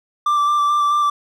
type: tone with vibrato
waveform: triangle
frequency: 1174.7 Hz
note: D6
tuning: in tune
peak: -12 dBFS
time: 0.26-1.1 s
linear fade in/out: 5 ms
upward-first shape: square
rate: 4.6 Hz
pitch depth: 13 cents each way
effects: none